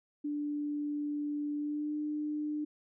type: tone with pitch glide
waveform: sine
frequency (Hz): 293.7 to 300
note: D4 to D4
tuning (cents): 0 to +37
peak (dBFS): -32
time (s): 0.24-2.65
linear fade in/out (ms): 10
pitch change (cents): +37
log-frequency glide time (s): 1.56-1.94
effects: none